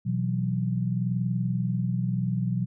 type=chord; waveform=sine; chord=B suspended fourth; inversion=none; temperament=just; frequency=123.47 / 164.63 / 185.21 Hz; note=B2 / E3 / F#3; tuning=0 / -2 / +2 cents; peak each=-27 / -31 / -28 dBFS; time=0.05-2.66 s; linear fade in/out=20 ms; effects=none